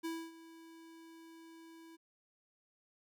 square tone with ADSR envelope, 328.4 Hz, E4, 6 cents flat, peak -37 dBFS, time 0.03-1.97 s, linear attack 22 ms, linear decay 260 ms, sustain -17 dB, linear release 20 ms, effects none

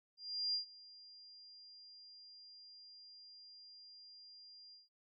sine tone with ADSR envelope, 4800 Hz, D8, 37 cents sharp, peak -33 dBFS, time 0.17-4.89 s, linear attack 370 ms, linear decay 110 ms, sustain -22 dB, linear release 160 ms, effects none

